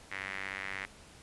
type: tone with band-pass filter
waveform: sawtooth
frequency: 96.7 Hz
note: G2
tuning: 23 cents flat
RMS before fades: -40 dBFS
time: 0.11-0.86 s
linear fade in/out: 10 ms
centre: 2000 Hz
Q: 4
effects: pink hiss -55 dBFS RMS until 1.22 s + resampled to 24000 Hz